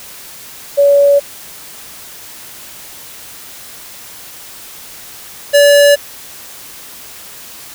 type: tone pair in turn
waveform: sine / square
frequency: 567 / 574.3 Hz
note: C#5 / D5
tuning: +39 / -39 cents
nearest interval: unison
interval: 22 cents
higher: second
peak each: -5 dBFS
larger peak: neither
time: 0.77-1.2 / 5.53-5.96 s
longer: neither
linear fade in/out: 20 ms
effects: white hiss -33 dBFS RMS until 7.74 s